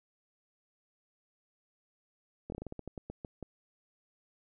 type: slowing click train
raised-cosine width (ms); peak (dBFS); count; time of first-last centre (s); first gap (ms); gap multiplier
2; -27; 13; 2.5-3.427; 22; 1.21
effects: none